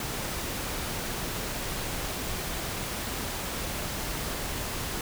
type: noise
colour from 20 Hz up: pink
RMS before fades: -33 dBFS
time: 0-5.01 s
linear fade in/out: 2 ms
effects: none